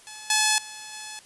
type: tone with level steps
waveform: 5% pulse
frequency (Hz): 859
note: A5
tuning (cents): -42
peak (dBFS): -27 / -7 / -26 / -24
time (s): 0.07-1.19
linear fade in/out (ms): 0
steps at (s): 0.3 / 0.58 / 0.93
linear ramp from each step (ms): 2
effects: white hiss -52 dBFS RMS until 1.25 s + resampled to 24000 Hz